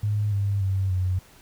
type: tone with pitch steps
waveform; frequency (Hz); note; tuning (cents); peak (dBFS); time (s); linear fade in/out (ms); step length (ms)
sine; 104.5 / 100.19 / 96.05 / 92.08; G#2 / G2 / G2 / F#2; +11 / +38 / -35 / -8; -21; 0.03-1.19; 5; 290
effects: pink hiss -53 dBFS RMS until 1.41 s